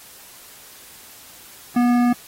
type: tone with hard clipping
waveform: triangle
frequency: 242.7 Hz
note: B3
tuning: 30 cents flat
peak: -16 dBFS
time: 1.76-2.13 s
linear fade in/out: 5 ms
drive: 17 dB
effects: white hiss -44 dBFS RMS until 2.27 s + AAC 48 kbps